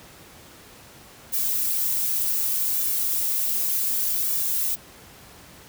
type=noise with flanger; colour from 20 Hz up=violet; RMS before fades=-24 dBFS; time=1.32-4.76 s; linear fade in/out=20 ms; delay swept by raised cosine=1.7 to 3.9 ms; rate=0.66 Hz; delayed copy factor=+0.75; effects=pink hiss -47 dBFS RMS until 5.68 s + high-pass 60 Hz 12 dB/octave